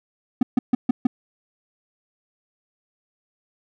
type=tone bursts; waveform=triangle; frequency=249.1 Hz; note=B3; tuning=15 cents sharp; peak=-11 dBFS; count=5; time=0.41-1.07 s; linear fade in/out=5 ms; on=20 ms; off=140 ms; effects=none